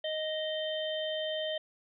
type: harmonic tone with a mistuned harmonic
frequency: 622.3 Hz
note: D#5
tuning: in tune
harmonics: 1 / 3 / 5 / 6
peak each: -33 / -43 / -37 / -45 dBFS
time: 0.04-1.58 s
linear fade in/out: 5 ms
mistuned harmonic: 6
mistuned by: -58 cents
effects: none